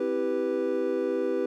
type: chord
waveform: triangle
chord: C major seventh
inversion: none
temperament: equal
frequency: 261.6 / 329.6 / 392 / 493.9 Hz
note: C4 / E4 / G4 / B4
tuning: 0 / 0 / 0 / 0 cents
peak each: -32 / -30 / -27 / -27 dBFS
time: 0-1.46 s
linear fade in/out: 5 ms
effects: none